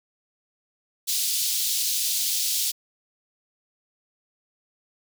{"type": "high-pass noise", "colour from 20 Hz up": "pink", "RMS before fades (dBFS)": -25, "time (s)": [1.07, 2.72], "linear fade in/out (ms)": 20, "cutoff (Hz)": 3700, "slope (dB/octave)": 24, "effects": []}